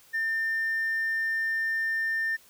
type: tone with hard clipping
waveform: triangle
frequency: 1800 Hz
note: A6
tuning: 39 cents sharp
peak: -25 dBFS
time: 0.13-2.37 s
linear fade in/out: 20 ms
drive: 2 dB
effects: white hiss -57 dBFS RMS until 2.49 s